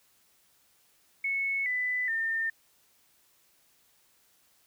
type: tone with pitch steps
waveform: sine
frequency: 2202 / 1996 / 1809.4 Hz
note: C#7 / B6 / A6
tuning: -12 / +18 / +48 cents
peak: -27 dBFS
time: 1.24-2.5 s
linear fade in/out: 5 ms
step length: 420 ms
effects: white hiss -66 dBFS RMS until 4.66 s